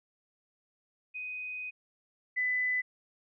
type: tone pair in turn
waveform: sine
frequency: 2500 / 2001 Hz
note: D#7 / B6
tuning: +8 / +22 cents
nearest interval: major third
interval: 386 cents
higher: first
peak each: -36 / -27 dBFS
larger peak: second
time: 1.14-1.71 / 2.36-2.82 s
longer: first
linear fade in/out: 20 ms
effects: none